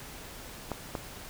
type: clicks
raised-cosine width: 1 ms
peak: -18 dBFS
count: 2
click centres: 0.717 / 0.952 s
effects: pink hiss -45 dBFS RMS until 1.29 s